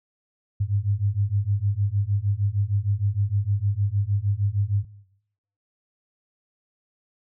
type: beating tone pair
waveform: sine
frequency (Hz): 98 / 104.5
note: G2 / G#2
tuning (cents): 0 / +11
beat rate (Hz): 6.5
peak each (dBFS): -24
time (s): 0.6-4.85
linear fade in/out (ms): 10
effects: noise-tail reverb RT60 0.8 s tail -20 dB re dry